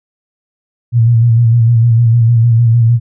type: tone with vibrato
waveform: sine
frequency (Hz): 116.54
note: A#2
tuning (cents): 0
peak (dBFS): -5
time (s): 0.92-3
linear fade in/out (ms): 50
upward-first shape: square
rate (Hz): 6.6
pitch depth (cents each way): 41
effects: none